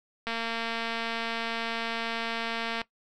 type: click train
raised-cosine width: 0.3 ms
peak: -16 dBFS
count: 584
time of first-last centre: 0.27-2.816 s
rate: 229 Hz
effects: noise-tail reverb RT60 0.1 s tail -18 dB re dry